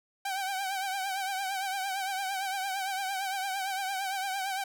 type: tone with vibrato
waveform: sawtooth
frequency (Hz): 773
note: G5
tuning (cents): -24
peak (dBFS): -27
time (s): 0.25-4.64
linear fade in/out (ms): 5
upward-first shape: triangle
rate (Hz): 8.8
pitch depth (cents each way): 76
effects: none